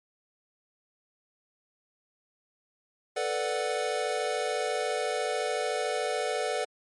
square chord, B minor seventh, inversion third, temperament equal, 440 / 493.9 / 587.3 / 740 Hz, A4 / B4 / D5 / F#5, 0 / 0 / 0 / 0 cents, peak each -34 dBFS, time 3.16-6.65 s, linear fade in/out 10 ms, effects MP3 48 kbps

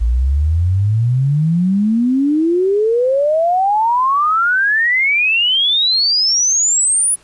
sine exponential sweep, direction up, 55 to 10070 Hz, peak -11 dBFS, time 0-7.16 s, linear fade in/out 20 ms, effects pink hiss -49 dBFS RMS until 7.23 s + resampled to 24000 Hz

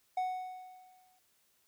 triangle tone with exponential decay, 740 Hz, F#5, in tune, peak -27 dBFS, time 0.17-1.19 s, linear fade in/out 5 ms, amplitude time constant 220 ms, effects white hiss -72 dBFS RMS until 1.67 s

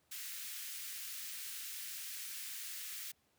white high-pass noise, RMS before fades -45 dBFS, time 0.11-3.12 s, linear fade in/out 10 ms, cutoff 1600 Hz, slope 24 dB/octave, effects pink hiss -75 dBFS RMS until 3.38 s + high-pass 80 Hz 12 dB/octave

